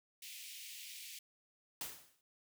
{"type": "high-pass noise", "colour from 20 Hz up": "pink", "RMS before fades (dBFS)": -50, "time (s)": [0.22, 1.19], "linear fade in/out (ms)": 5, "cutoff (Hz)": 2200, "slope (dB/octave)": 48}
{"type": "noise with exponential decay", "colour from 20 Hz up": "white", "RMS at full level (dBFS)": -40, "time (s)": [1.81, 2.21], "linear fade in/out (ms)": 1, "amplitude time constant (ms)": 85}
{"effects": []}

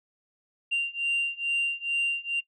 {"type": "beating tone pair", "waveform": "sine", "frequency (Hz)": [2775, 2777.3], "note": ["F7", "F7"], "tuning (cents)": [-12, -10], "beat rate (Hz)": 2.3, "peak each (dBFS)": [-27, -26], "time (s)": [0.71, 2.41], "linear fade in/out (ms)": 20, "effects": ["noise-tail reverb RT60 0.1 s tail -23 dB re dry", "tanh soft clip ceiling -21 dBFS"]}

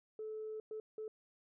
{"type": "tone bursts at uneven times", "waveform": "sine", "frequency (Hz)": 434, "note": "A4", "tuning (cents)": -24, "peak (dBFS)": -40, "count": 3, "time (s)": [[0.19, 0.6], [0.71, 0.8], [0.98, 1.08]], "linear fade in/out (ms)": 2, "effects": ["tanh soft clip ceiling -36 dBFS"]}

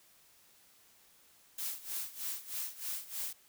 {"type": "noise with tremolo", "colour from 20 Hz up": "blue", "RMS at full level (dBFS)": -37, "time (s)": [1.58, 3.33], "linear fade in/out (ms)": 5, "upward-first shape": "sine", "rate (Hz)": 3.2, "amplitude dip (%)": 85, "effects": ["white hiss -64 dBFS RMS until 3.48 s"]}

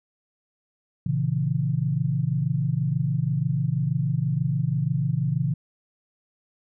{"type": "chord", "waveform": "sine", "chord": "A# diminished", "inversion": "none", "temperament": "equal", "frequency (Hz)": [116.54, 138.59, 164.81], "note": ["A#2", "C#3", "E3"], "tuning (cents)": [0, 0, 0], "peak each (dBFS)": [-28, -24, -26], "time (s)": [1.06, 5.54], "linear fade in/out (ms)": 5, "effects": []}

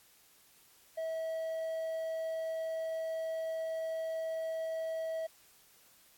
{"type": "tone", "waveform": "triangle", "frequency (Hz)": 647, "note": "E5", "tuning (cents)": -32, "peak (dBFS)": -32, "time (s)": [0.97, 5.27], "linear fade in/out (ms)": 10, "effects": ["white hiss -63 dBFS RMS until 6.17 s", "AAC 64 kbps"]}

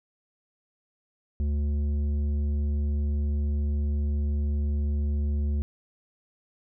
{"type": "tone with tanh clipping", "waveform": "sine", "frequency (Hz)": 72.9, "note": "D2", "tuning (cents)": -12, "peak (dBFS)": -25, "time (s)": [1.4, 5.62], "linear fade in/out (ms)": 0, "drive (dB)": 9, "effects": []}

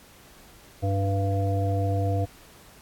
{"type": "harmonic tone", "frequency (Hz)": 98.3, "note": "G2", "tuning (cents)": 5, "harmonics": [1, 3, 5, 7], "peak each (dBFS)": [-23, -33, -32, -31], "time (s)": [0.82, 2.26], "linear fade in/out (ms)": 20, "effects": ["pink hiss -52 dBFS RMS until 2.81 s", "AAC 64 kbps"]}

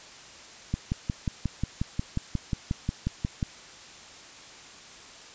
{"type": "click train", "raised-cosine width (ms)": 5, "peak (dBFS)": -14, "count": 16, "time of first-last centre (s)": [0.74, 3.428], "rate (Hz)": 5.58, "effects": ["white hiss -47 dBFS RMS until 5.34 s", "resampled to 16000 Hz"]}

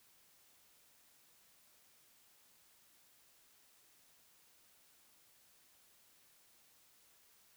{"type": "silence", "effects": ["white hiss -68 dBFS RMS until 7.56 s"]}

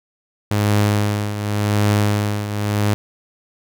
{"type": "tone with tremolo", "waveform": "sawtooth", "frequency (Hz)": 103.83, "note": "G#2", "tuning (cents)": 0, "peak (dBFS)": -9, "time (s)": [0.51, 2.94], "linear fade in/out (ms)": 0, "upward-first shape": "triangle", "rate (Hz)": 0.89, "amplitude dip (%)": 70, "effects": []}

